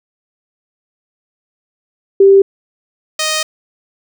sine / 5% pulse tone pair in turn, 392 / 622.3 Hz, G4 / D#5, 0 / 0 cents, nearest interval minor sixth, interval 800 cents, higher second, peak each -3 dBFS, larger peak neither, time 2.2-2.42 / 3.19-3.43 s, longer second, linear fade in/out 5 ms, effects none

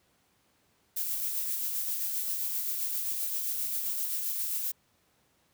violet noise with tremolo, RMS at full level -31 dBFS, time 0.96-4.72 s, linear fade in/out 10 ms, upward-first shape sine, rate 7.6 Hz, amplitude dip 30%, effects pink hiss -69 dBFS RMS until 5.53 s + high-pass 80 Hz 12 dB/octave

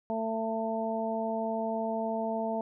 harmonic tone, 223.4 Hz, A3, 27 cents sharp, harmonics 1 / 2 / 3 / 4, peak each -34 / -37 / -32 / -37 dBFS, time 0.1-2.61 s, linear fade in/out 0 ms, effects none

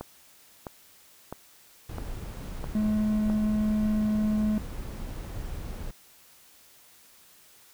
click train, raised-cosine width 1 ms, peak -21 dBFS, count 6, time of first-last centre 0.01-3.299 s, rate 1.52 Hz
brown noise, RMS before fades -36 dBFS, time 1.89-5.91 s, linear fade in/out 5 ms
triangle tone, 213.2 Hz, G#3, 46 cents sharp, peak -21 dBFS, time 2.75-4.58 s, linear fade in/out 2 ms
effects white hiss -56 dBFS RMS until 7.73 s

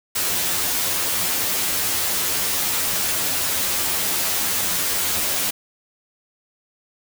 white noise with comb filter, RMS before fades -22 dBFS, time 0.15-5.51 s, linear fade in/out 10 ms, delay 11 ms, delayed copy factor +1, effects none

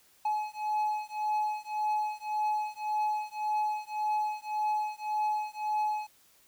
triangle beating tone pair, 849 / 850.8 Hz, G#5 / G#5, +38 / +42 cents, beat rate 1.8 Hz, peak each -30 dBFS, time 0.25-6.07 s, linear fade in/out 5 ms, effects white hiss -63 dBFS RMS until 6.47 s

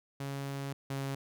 sawtooth tone pair in turn, 138.59 / 136.92 Hz, C#3 / C#3, 0 / -21 cents, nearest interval unison, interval 21 cents, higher first, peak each -32 / -30 dBFS, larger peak second, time 0.2-0.73 / 0.9-1.15 s, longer first, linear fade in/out 5 ms, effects none

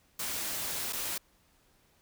white noise with dropouts, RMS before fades -35 dBFS, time 0.19-1.18 s, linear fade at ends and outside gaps 5 ms, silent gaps 0.926-0.93 s, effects pink hiss -67 dBFS RMS until 2.01 s

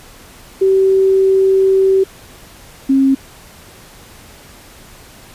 sine tone pair in turn, 384.1 / 269.5 Hz, G4 / C#4, -35 / -49 cents, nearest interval tritone, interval 614 cents, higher first, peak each -8 dBFS, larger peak neither, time 0.61-2.04 / 2.89-3.15 s, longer first, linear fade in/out 10 ms, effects pink hiss -40 dBFS RMS until 5.34 s + resampled to 32000 Hz

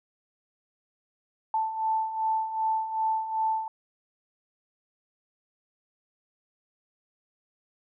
sine beating tone pair, 880 / 882.6 Hz, A5 / A5, 0 / +5 cents, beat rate 2.6 Hz, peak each -32 / -26 dBFS, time 1.54-3.68 s, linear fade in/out 2 ms, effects none

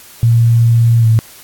sine tone with pitch glide, 116.54 to 112.31 Hz, A#2 to A2, 0 to +36 cents, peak -6 dBFS, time 0.23-1.19 s, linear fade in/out 0 ms, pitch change -64 cents, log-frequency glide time 1-1.06 s, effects white hiss -38 dBFS RMS until 1.43 s + AAC 64 kbps

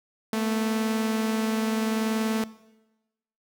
sawtooth tone pair together, 220 / 240.7 Hz, A3 / B3, 0 / -44 cents, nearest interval major second, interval 156 cents, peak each -21 / -31 dBFS, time 0.33-2.44 s, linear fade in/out 2 ms, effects noise-tail reverb RT60 1.0 s tail -19 dB re dry

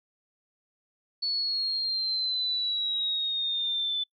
sine exponential sweep, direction down, 4435 to 3498 Hz, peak -26 dBFS, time 1.22-4.04 s, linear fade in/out 10 ms, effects noise-tail reverb RT60 0.1 s tail -24 dB re dry

